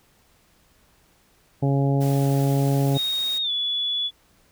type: harmonic tone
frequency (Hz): 138.59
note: C#3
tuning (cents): 0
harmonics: 1 / 2 / 3 / 4 / 5 / 6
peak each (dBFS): -19 / -25 / -29 / -31 / -33 / -35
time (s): 1.62-2.98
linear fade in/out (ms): 10
type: noise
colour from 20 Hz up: white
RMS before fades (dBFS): -39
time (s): 2-3.39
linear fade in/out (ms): 20
type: tone with pitch glide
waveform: sine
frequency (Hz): 3732 to 3422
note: A#7 to A7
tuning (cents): +1 to -49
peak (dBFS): -22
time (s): 2.94-4.11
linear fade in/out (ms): 50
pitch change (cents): -150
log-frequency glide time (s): 3.42-3.51
effects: pink hiss -60 dBFS RMS until 4.51 s